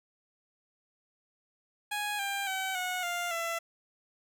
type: tone with pitch steps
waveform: 15% pulse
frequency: 830.6 / 795.8 / 762.5 / 730.6 / 700.1 / 670.8 Hz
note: G#5 / G5 / G5 / F#5 / F5 / E5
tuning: 0 / +26 / -48 / -22 / +4 / +30 cents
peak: -25 dBFS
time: 1.91-3.59 s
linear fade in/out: 10 ms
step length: 280 ms
effects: none